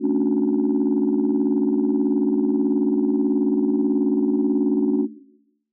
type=chord; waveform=sine; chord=D major seventh; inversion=second; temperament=just; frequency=220.2 / 275.3 / 293.7 / 367.1 Hz; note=A3 / C#4 / D4 / F#4; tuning=+2 / -12 / 0 / -14 cents; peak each=-24 / -20 / -20 / -23 dBFS; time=0-5.08 s; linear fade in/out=50 ms; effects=noise-tail reverb RT60 0.9 s tail -19 dB re dry + tanh soft clip ceiling -11 dBFS